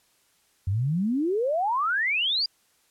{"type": "exponential sweep", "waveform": "sine", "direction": "up", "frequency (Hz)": [89.5, 4912], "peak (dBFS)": -22, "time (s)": [0.67, 2.46], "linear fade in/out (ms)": 5, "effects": ["white hiss -65 dBFS RMS until 2.9 s", "low-pass 12000 Hz 12 dB/octave"]}